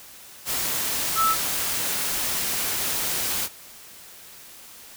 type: tone in noise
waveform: sine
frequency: 1311 Hz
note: E6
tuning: 10 cents flat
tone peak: -18 dBFS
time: 1.15-1.36 s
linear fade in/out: 50 ms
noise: white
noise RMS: -26 dBFS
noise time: 0.45-3.49 s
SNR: +5 dB
effects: white hiss -45 dBFS RMS until 4.96 s